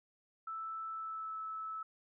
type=tone with pitch glide; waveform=sine; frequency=1318.5 to 1305.6 Hz; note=E6 to E6; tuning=0 to -17 cents; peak=-39 dBFS; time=0.47-1.83 s; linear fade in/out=5 ms; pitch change=-17 cents; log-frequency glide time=0.9-1.38 s; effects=none